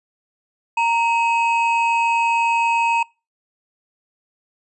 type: tone pair together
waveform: triangle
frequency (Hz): 927 / 2555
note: A#5 / D#7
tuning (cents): -10 / +45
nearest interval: octave + tritone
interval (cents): 1755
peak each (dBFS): -15 / -20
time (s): 0.77-3.03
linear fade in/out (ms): 5
effects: noise-tail reverb RT60 0.3 s tail -26 dB re dry + resampled to 24000 Hz